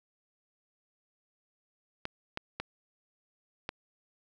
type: clicks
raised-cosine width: 0.3 ms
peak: -18 dBFS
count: 4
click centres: 2.054 / 2.374 / 2.6 / 3.691 s
effects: none